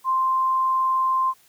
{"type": "tone", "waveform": "sine", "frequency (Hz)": 1046.5, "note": "C6", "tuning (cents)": 0, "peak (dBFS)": -18, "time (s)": [0.04, 1.34], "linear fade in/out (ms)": 50, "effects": ["white hiss -57 dBFS RMS until 1.48 s"]}